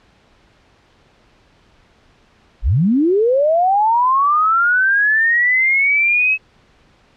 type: linear sweep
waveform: sine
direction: up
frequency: 32.94 to 2587 Hz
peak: -11 dBFS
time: 2.62-6.38 s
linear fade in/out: 50 ms
effects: pink hiss -53 dBFS RMS until 7.16 s + low-pass 4000 Hz 12 dB/octave